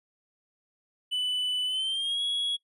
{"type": "tone with pitch glide", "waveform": "triangle", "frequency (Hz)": [2990, 3337], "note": ["F#7", "G#7"], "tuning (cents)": [17, 8], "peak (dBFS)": -25, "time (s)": [1.11, 2.57], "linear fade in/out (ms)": 20, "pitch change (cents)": 191, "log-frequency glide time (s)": [1.66, 2.22], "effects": ["noise-tail reverb RT60 0.1 s tail -20 dB re dry", "resampled to 32000 Hz"]}